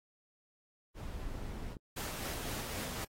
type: noise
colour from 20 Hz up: brown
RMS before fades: -41 dBFS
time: 0.94-1.77 s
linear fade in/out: 50 ms
type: clicks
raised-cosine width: 3 ms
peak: -33 dBFS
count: 5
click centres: 1.353 / 1.437 / 1.768 / 2.455 / 2.493 s
type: noise with tremolo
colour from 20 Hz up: pink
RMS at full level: -40 dBFS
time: 1.96-3.05 s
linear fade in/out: 10 ms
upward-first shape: sine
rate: 3.9 Hz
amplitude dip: 25%
effects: AAC 48 kbps